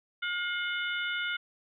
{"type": "harmonic tone with a mistuned harmonic", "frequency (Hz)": 713, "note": "F5", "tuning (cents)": 36, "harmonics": [2, 3, 4, 5], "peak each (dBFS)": [-32, -36, -38, -40], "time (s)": [0.22, 1.37], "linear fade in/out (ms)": 10, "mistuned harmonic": 4, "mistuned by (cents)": 67, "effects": []}